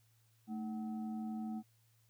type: tone with frequency modulation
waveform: sine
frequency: 220 Hz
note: A3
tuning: in tune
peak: -38 dBFS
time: 0.47-1.63 s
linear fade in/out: 50 ms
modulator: 532 Hz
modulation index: 0.5
effects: added 113 Hz sine -69 dBFS peak until 2.09 s + white hiss -75 dBFS RMS until 2.09 s